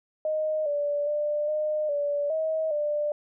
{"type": "tone with pitch steps", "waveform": "sine", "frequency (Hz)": [620, 581, 594, 610, 578, 635, 593], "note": ["D#5", "D5", "D5", "D#5", "D5", "D#5", "D5"], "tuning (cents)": [-6, -19, 20, -34, -28, 35, 17], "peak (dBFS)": -24, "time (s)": [0.25, 3.12], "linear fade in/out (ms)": 2, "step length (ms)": 410, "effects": []}